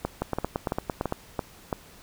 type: two click trains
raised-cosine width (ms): 1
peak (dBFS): -12 / -12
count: 6 / 9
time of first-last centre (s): 0.05-1.728 / 0.22-1.124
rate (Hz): 2.98 / 8.85
effects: pink hiss -51 dBFS RMS until 2.02 s